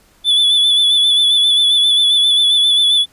triangle tone with vibrato, 3460 Hz, A7, 30 cents flat, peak -8 dBFS, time 0.24-3.06 s, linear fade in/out 50 ms, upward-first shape sine, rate 7.5 Hz, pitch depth 41 cents each way, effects pink hiss -52 dBFS RMS until 3.12 s + resampled to 32000 Hz

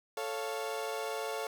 30% pulse chord, A augmented, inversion none, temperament equal, 440 / 554.4 / 698.5 Hz, A4 / C#5 / E#5, 0 / 0 / 0 cents, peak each -35 / -37 / -38 dBFS, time 0.17-1.47 s, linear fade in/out 2 ms, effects none

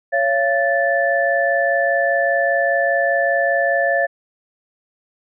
sine tone cluster, 557 / 682 / 1753 Hz, C#5 / F5 / A6, +8 / -41 / -7 cents, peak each -19 dBFS, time 0.12-4.07 s, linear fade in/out 20 ms, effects none

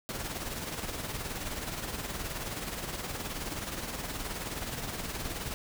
pink noise with tremolo, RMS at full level -35 dBFS, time 0.09-5.54 s, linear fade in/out 0 ms, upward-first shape sine, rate 19 Hz, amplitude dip 50%, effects none

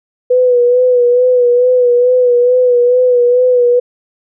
sine tone with vibrato, 493.9 Hz, B4, in tune, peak -6 dBFS, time 0.3-3.8 s, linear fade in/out 10 ms, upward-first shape sine, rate 2.3 Hz, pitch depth 39 cents each way, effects none

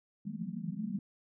white band-pass noise, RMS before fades -38 dBFS, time 0.25-0.99 s, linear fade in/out 5 ms, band 160 to 230 Hz, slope 96 dB/octave, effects none

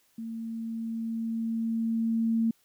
sine tone with level ramp, 226.8 Hz, A#3, 47 cents flat, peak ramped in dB -34 to -22 dBFS, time 0.18-2.51 s, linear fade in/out 5 ms, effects white hiss -67 dBFS RMS until 2.64 s

